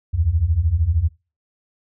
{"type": "beating tone pair", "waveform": "sine", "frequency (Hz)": [73.9, 86.9], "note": ["D2", "F2"], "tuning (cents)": [11, -8], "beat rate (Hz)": 13, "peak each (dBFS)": [-20, -17], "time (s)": [0.13, 1.09], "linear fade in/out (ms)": 20, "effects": ["noise-tail reverb RT60 0.3 s tail -22 dB re dry"]}